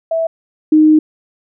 sine tone pair in turn, 655 / 309.1 Hz, E5 / D#4, -11 / -11 cents, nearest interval octave + minor second, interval 1300 cents, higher first, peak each -13 / -5 dBFS, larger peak second, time 0.11-0.27 / 0.72-0.99 s, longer second, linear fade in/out 5 ms, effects none

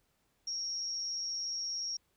sine tone with amplitude modulation, 5588 Hz, F8, in tune, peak -31 dBFS, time 0.47-1.97 s, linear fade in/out 5 ms, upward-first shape sine, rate 205 Hz, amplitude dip 70%, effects pink hiss -75 dBFS RMS until 2.16 s

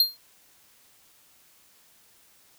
square tone with exponential decay, 4200 Hz, C8, 6 cents sharp, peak -14 dBFS, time 0-0.17 s, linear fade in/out 2 ms, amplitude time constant 35 ms, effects white hiss -59 dBFS RMS until 2.58 s

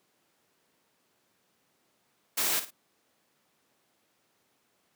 white noise with echo, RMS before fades -28 dBFS, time 2.37-2.6 s, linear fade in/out 10 ms, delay 54 ms, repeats 2, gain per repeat -11 dB, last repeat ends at 2.708 s, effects pink hiss -71 dBFS RMS until 4.95 s + high-pass 200 Hz 12 dB/octave

